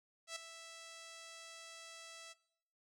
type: tone with ADSR envelope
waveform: 5% pulse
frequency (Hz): 659.3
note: E5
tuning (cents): 0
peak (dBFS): -29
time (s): 0.27-2.34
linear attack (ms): 90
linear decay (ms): 6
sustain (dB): -11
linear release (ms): 24
effects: noise-tail reverb RT60 0.7 s tail -20 dB re dry + low-pass 12000 Hz 12 dB/octave